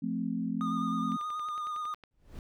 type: chord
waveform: sine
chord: F major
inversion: none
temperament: equal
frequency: 174.61 / 220 / 261.6 Hz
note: F3 / A3 / C4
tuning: 0 / 0 / 0 cents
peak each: -36 / -33 / -34 dBFS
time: 0.02-1.17 s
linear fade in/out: 10 ms
type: tone with vibrato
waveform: triangle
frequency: 1224 Hz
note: D#6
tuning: 29 cents flat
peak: -31 dBFS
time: 0.61-1.94 s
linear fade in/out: 0 ms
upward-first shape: sine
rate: 9.5 Hz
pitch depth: 31 cents each way
type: click train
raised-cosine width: 0.3 ms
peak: -34 dBFS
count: 11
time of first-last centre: 1.12-2.037 s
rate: 10.9 Hz
type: noise with exponential growth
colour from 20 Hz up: brown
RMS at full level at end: -39 dBFS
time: 2.11-2.39 s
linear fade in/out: 1 ms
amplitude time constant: 60 ms
effects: none